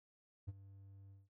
triangle tone with ADSR envelope, 98 Hz, G2, in tune, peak -37 dBFS, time 0.47-1.29 s, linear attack 18 ms, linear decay 31 ms, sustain -16 dB, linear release 180 ms, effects none

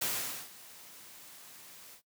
white noise with ADSR envelope, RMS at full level -32 dBFS, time 0.01-2.02 s, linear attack 10 ms, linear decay 460 ms, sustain -20 dB, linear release 85 ms, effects noise-tail reverb RT60 0.1 s tail -17 dB re dry + high-pass 100 Hz 12 dB/octave

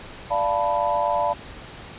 sine chord, B half-diminished seventh, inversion first, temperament equal with one note detuned, 587.3 / 691.2 / 880 / 987.8 Hz, D5 / F5 / A5 / B5, 0 / -18 / 0 / 0 cents, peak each -25 dBFS, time 0.3-1.34 s, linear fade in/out 20 ms, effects pink hiss -40 dBFS RMS until 1.98 s + resampled to 8000 Hz

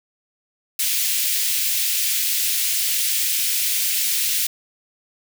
white high-pass noise, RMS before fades -21 dBFS, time 0.79-4.47 s, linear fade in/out 5 ms, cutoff 2200 Hz, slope 24 dB/octave, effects none

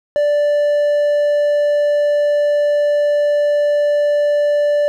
triangle tone, 586 Hz, D5, 4 cents flat, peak -10 dBFS, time 0.16-4.88 s, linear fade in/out 0 ms, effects none

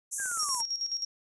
pink band-pass noise, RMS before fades -35 dBFS, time 0.11-0.62 s, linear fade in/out 20 ms, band 6100 to 11000 Hz, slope 96 dB/octave
sine linear sweep, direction down, 1661.2 to 880 Hz, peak -34 dBFS, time 0.18-0.63 s, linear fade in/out 20 ms
click train, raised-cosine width 0.5 ms, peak -34 dBFS, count 8, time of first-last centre 0.2-0.605 s, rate 17.3 Hz
sine tone with tremolo, 5588 Hz, F8, in tune, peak -28 dBFS, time 0.39-1.05 s, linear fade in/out 5 ms, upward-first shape square, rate 9.5 Hz, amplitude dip 65%
effects none

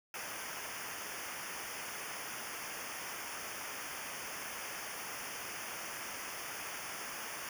pink noise with comb filter, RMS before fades -43 dBFS, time 0.14-7.49 s, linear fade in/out 2 ms, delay 0.25 ms, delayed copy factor -1, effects none

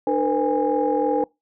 sine tone cluster, 299 / 463.9 / 507 / 821 Hz, D4 / A#4 / B4 / G#5, +31 / -8 / +45 / -20 cents, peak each -23 dBFS, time 0.07-1.24 s, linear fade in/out 2 ms, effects noise-tail reverb RT60 0.2 s tail -24 dB re dry + tanh soft clip ceiling -9 dBFS

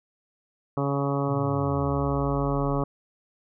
harmonic tone, 140 Hz, C#3, 18 cents sharp, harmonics 1 / 2 / 3 / 4 / 5 / 6 / 7 / 8 / 9, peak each -27 / -29 / -31 / -32 / -36 / -37 / -39 / -34 / -39 dBFS, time 0.77-2.84 s, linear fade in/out 2 ms
sine exponential sweep, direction down, 127.8 to 34.65 Hz, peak -32 dBFS, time 1.28-2.83 s, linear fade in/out 10 ms
effects none

